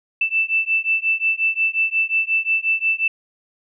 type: beating tone pair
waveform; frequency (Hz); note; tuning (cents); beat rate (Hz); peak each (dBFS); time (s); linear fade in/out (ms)
sine; 2650 / 2655.6; E7 / E7; +9 / +12; 5.6; -20; 0.21-3.08; 5
effects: none